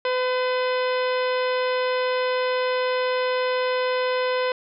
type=harmonic tone with a mistuned harmonic; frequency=506 Hz; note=B4; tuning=42 cents sharp; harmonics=1 / 2 / 3 / 4 / 5 / 6 / 7 / 8 / 10; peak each=-22 / -28 / -32 / -34 / -36 / -38 / -39 / -40 / -42 dBFS; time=0.05-4.52 s; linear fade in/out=2 ms; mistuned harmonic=8; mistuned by=+50 cents; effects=none